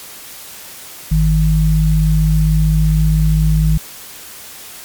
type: tone pair together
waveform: sine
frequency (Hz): 52.29 / 156.7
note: G#1 / D#3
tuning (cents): +13 / +13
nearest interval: octave + perfect fifth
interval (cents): 1900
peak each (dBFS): -12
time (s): 1.11-3.78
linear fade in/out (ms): 10
effects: white hiss -34 dBFS RMS until 4.84 s + MP3 96 kbps